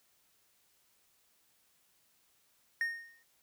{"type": "tone with exponential decay", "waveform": "triangle", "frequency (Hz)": 1847, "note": "A#6", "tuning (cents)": -16, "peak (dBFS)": -26, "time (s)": [2.81, 3.23], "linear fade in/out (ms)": 1, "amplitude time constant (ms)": 91, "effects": ["white hiss -71 dBFS RMS until 3.42 s"]}